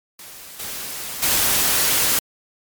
white noise with level steps, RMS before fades -39 / -30 / -18 dBFS, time 0.19-2.19 s, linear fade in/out 2 ms, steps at 0.59 / 1.22 s, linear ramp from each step 10 ms, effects MP3 96 kbps

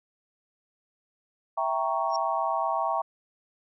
sine chord, E diminished seventh, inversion none, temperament equal, 659.3 / 784 / 932.3 / 1108.7 Hz, E5 / G5 / Bb5 / Db6, 0 / 0 / 0 / 0 cents, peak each -30 dBFS, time 1.57-3.02 s, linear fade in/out 10 ms
sine tone with exponential growth, 5560 Hz, F8, 9 cents flat, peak -29 dBFS, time 2.09-2.16 s, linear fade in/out 2 ms, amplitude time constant 15 ms
effects none

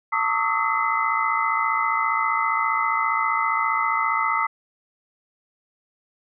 sine tone cluster, 899 / 1128 / 1250 / 1305 / 2039 Hz, A5 / C#6 / D#6 / E6 / C7, +37 / +30 / +8 / -18 / -45 cents, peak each -26 dBFS, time 0.12-4.47 s, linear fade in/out 10 ms, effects none

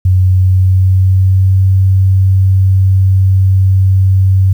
sine tone with pitch glide, 92.6 to 95.26 Hz, F#2 to G2, +2 to -49 cents, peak -5 dBFS, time 0.05-4.53 s, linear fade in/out 5 ms, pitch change +49 cents, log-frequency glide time 0.19-1.63 s, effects 7-bit

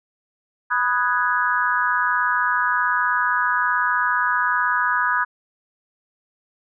sine chord, G# minor seventh, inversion first, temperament equal, 987.8 / 1244.5 / 1480 / 1661.2 Hz, B5 / D#6 / F#6 / G#6, 0 / 0 / 0 / 0 cents, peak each -23 dBFS, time 0.7-5.25 s, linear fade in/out 20 ms, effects none

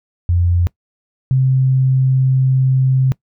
sine tone pair in turn, 87.31 / 131.29 Hz, F2 / C3, 0 / +6 cents, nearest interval perfect fifth, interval 706 cents, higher second, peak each -11 / -10 dBFS, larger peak second, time 0.29-0.67 / 1.31-3.12 s, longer second, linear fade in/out 0 ms, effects noise-tail reverb RT60 0.1 s tail -22 dB re dry

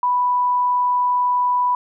sine tone, 987.8 Hz, B5, in tune, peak -15 dBFS, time 0.03-1.75 s, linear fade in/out 2 ms, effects none

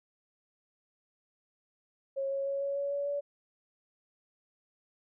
sine tone with pitch steps, 545 / 549.4 / 553.9 / 558.4 / 562.9 / 567.5 / 572.1 Hz, C#5 / C#5 / C#5 / C#5 / C#5 / C#5 / D5, -29 / -16 / -1 / +13 / +26 / +41 / -45 cents, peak -30 dBFS, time 2.16-3.21 s, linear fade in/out 20 ms, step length 150 ms, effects none

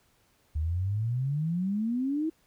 sine exponential sweep, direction up, 74 to 327.6 Hz, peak -26 dBFS, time 0.55-2.3 s, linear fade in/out 10 ms, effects pink hiss -67 dBFS RMS until 2.46 s

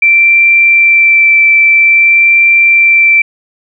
sine tone with vibrato, 2343 Hz, D7, 5 cents flat, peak -3 dBFS, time 0.02-3.22 s, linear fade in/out 5 ms, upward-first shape sine, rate 0.5 Hz, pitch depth 9 cents each way, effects none

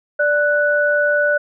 sine tone pair together, 587.3 / 1481.9 Hz, D5 / F#6, 0 / +2 cents, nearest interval octave + major third, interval 1602 cents, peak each -16 dBFS, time 0.19-1.38 s, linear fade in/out 10 ms, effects none

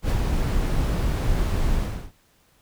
brown noise with ADSR envelope, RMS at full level -19 dBFS, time 0.02-2.12 s, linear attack 77 ms, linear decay 41 ms, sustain -3 dB, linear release 390 ms, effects pink hiss -61 dBFS RMS until 2.61 s

